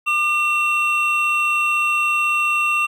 triangle tone pair together, 1200 / 2719 Hz, D6 / F7, +37 / -47 cents, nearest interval octave + major second, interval 1416 cents, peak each -19 / -16 dBFS, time 0.06-2.87 s, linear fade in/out 20 ms, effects none

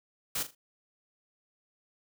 white noise with echo, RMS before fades -32 dBFS, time 0.35-0.43 s, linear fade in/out 5 ms, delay 40 ms, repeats 3, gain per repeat -11 dB, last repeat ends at 0.55 s, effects none

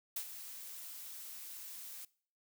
blue noise with ADSR envelope, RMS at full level -37 dBFS, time 0.16-2.05 s, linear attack 6 ms, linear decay 72 ms, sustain -11 dB, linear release 4 ms, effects noise-tail reverb RT60 0.5 s tail -22 dB re dry

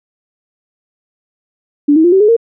sine tone with pitch steps, 290.6 / 318.7 / 349.6 / 383.4 / 420.6 / 461.3 Hz, D4 / D#4 / F4 / G4 / G#4 / A#4, -18 / +42 / +2 / -38 / +22 / -18 cents, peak -5 dBFS, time 1.88-2.366 s, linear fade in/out 10 ms, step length 81 ms, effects none

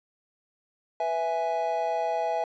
triangle chord, E major, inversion second, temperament equal, 493.9 / 659.3 / 830.6 Hz, B4 / E5 / G#5, 0 / 0 / 0 cents, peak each -32 / -26 / -27 dBFS, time 1-2.44 s, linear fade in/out 2 ms, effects resampled to 16000 Hz

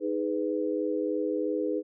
sine chord, G# minor, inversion second, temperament just, 311.5 / 415.3 / 498.4 Hz, D#4 / G#4 / B4, +2 / 0 / +16 cents, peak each -30 / -31 / -31 dBFS, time 0-1.83 s, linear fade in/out 50 ms, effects none

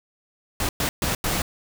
pink noise bursts at uneven times, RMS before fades -24 dBFS, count 4, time 0.6-0.69 / 0.8-0.89 / 1.02-1.15 / 1.24-1.42 s, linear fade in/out 2 ms, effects none

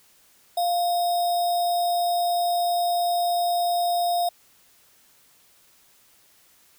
sine tone with sample-and-hold, 698.5 Hz, F5, in tune, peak -20 dBFS, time 0.57-4.29 s, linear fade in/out 5 ms, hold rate 4410 Hz, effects white hiss -58 dBFS RMS until 6.78 s

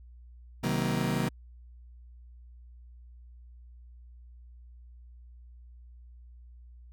35% pulse chord, C half-diminished seventh, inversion none, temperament just, 130.81 / 156.98 / 188.37 / 235.5 Hz, C3 / Eb3 / Gb3 / Bb3, 0 / +16 / +31 / +18 cents, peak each -31 dBFS, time 0.63-1.29 s, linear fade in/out 10 ms, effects added 60 Hz sine -48 dBFS peak until 6.92 s

